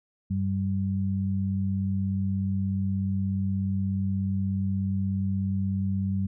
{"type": "tone pair together", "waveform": "sine", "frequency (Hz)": [96.7, 193.4], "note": ["G2", "G3"], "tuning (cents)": [-23, -23], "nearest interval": "octave", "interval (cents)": 1200, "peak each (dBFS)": -27, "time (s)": [0.3, 6.27], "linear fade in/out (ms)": 10, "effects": []}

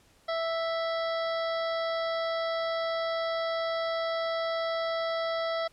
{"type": "harmonic tone", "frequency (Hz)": 659.3, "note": "E5", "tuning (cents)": 0, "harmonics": [1, 2, 3, 5, 6, 7, 8], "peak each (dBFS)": [-29, -35, -39, -43, -45, -46, -47], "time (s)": [0.28, 5.68], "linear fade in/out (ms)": 10, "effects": ["pink hiss -62 dBFS RMS until 5.72 s", "low-pass 11000 Hz 12 dB/octave"]}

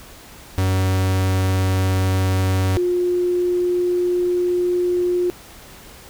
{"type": "tone pair in turn", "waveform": ["45% pulse", "sine"], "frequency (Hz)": [94.3, 356], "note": ["F#2", "F4"], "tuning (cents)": [33, 33], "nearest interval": "octave + major seventh", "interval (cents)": 2300, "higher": "second", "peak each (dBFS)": -16, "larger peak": "neither", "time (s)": [[0.58, 2.77], [2.77, 5.3]], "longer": "second", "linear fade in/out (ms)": 0, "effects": ["pink hiss -42 dBFS RMS until 6.09 s"]}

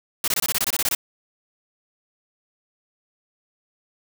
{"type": "noise bursts", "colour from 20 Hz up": "white", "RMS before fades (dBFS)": -22, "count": 12, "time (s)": [0.24, 0.949], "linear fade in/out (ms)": 2, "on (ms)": 38, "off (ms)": 23, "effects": []}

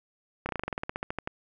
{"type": "slowing click train", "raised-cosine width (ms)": 0.5, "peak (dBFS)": -16, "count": 16, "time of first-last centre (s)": [0.46, 1.275], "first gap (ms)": 30, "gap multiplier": 1.08, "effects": []}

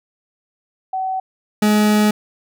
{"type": "tone pair in turn", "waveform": ["sine", "40% pulse"], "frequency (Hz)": [757, 211], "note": ["F#5", "G#3"], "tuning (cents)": [39, 28], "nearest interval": "octave + minor seventh", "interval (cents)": 2211, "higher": "first", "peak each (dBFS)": [-19, -11], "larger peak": "second", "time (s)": [[0.93, 1.2], [1.62, 2.11]], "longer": "second", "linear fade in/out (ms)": 5, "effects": []}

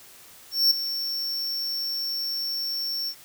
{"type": "tone with ADSR envelope", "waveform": "square", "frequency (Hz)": 5450, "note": "F8", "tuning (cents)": -43, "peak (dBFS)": -15, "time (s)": [0.51, 3.15], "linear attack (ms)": 200, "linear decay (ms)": 6, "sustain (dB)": -12, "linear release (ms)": 71, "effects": ["white hiss -49 dBFS RMS until 3.24 s"]}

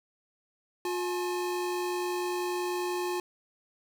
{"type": "tone pair together", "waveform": "square", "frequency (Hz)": [357.4, 850.7], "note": ["F4", "G#5"], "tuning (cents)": [40, 41], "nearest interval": "octave + minor third", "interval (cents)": 1501, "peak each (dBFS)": [-31, -37], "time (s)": [0.85, 3.2], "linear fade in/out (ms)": 2, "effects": []}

